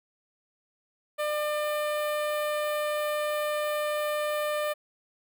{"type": "tone with notch filter", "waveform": "sawtooth", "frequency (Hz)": 599, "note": "D5", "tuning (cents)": 34, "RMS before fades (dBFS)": -29, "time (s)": [1.18, 4.74], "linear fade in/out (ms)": 20, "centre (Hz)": 5800, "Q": 0.84, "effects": []}